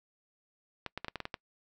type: clicks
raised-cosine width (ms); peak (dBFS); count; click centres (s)
0.3; -20; 8; 0.863 / 0.976 / 1.046 / 1.083 / 1.157 / 1.203 / 1.254 / 1.342
effects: noise-tail reverb RT60 0.1 s tail -25 dB re dry